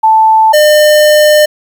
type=tone pair in turn; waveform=sine / square; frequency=880 / 603.6 Hz; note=A5 / D5; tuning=0 / +47 cents; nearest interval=perfect fifth; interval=653 cents; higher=first; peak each=-3 / -4 dBFS; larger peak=first; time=0.03-0.53 / 0.53-1.46 s; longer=second; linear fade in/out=10 ms; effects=7-bit